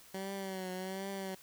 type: tone with vibrato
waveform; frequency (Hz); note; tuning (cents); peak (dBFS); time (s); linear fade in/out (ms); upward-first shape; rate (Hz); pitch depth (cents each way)
15% pulse; 190; F#3; +46; -32; 0.14-1.35; 5; triangle; 1.3; 66
effects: white hiss -58 dBFS RMS until 1.42 s